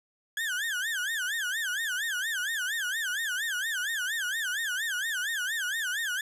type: tone with vibrato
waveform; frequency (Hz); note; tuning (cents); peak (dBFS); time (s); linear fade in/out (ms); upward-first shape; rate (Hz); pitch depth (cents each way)
35% pulse; 1634; G#6; -29; -27; 0.37-6.21; 2; sine; 4.3; 220
effects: resampled to 32000 Hz